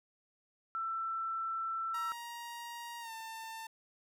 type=tone; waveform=sine; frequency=1335 Hz; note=E6; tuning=22 cents sharp; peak=-34 dBFS; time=0.75-2.12 s; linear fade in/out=0 ms
type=tone with pitch glide; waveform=sawtooth; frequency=943 to 895.7 Hz; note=A#5 to A5; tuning=+20 to +31 cents; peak=-39 dBFS; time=1.94-3.67 s; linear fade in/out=5 ms; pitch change=-89 cents; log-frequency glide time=3-3.12 s
effects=none